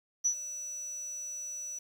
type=tone with ADSR envelope; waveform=sine; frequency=5920 Hz; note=F#8; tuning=in tune; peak=-23 dBFS; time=0.24-1.79 s; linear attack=19 ms; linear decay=84 ms; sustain=-14 dB; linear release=7 ms; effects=9-bit